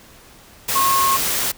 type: tone in noise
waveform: sine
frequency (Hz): 1084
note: C#6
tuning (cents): -39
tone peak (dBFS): -15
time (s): 0.75-1.17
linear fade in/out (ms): 10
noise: white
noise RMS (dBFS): -21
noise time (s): 0.68-1.52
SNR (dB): +3
effects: pink hiss -46 dBFS RMS until 1.57 s